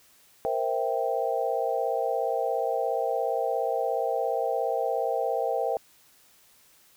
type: chord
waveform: sine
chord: C dominant seventh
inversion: third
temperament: equal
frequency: 466.2 / 523.3 / 659.3 / 784 Hz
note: Bb4 / C5 / E5 / G5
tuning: 0 / 0 / 0 / 0 cents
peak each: -30 dBFS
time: 0.45-5.77 s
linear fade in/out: 0 ms
effects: white hiss -59 dBFS RMS until 6.96 s